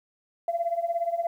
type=tone with tremolo; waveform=sine; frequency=681 Hz; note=F5; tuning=44 cents flat; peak=-20 dBFS; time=0.48-1.27 s; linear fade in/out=2 ms; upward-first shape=triangle; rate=17 Hz; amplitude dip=90%; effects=tanh soft clip ceiling -17 dBFS + 10-bit